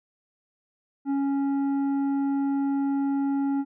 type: tone with tanh clipping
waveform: triangle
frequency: 277.2 Hz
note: C#4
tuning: in tune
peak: -24 dBFS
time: 1.05-3.65 s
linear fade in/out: 50 ms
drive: 12 dB
effects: none